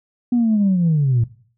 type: linear sweep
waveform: sine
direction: down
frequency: 246.9 to 111.3 Hz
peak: -12 dBFS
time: 0.32-1.24 s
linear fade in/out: 5 ms
effects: noise-tail reverb RT60 0.5 s tail -19 dB re dry + tanh soft clip ceiling -10 dBFS